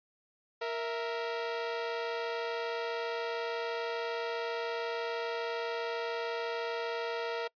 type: tone pair together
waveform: sawtooth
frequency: 466.2 / 659.3 Hz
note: A#4 / E5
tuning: 0 / 0 cents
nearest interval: tritone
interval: 600 cents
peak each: -30 / -35 dBFS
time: 0.61-7.48 s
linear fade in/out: 10 ms
effects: noise-tail reverb RT60 0.1 s tail -25 dB re dry + resampled to 11025 Hz